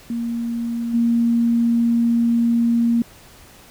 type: tone with level steps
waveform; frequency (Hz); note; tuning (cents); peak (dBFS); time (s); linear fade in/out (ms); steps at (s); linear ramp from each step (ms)
sine; 233.9; A#3; +6; -21 / -14; 0.1-3.02; 2; 0.93; 20
effects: pink hiss -46 dBFS RMS until 3.7 s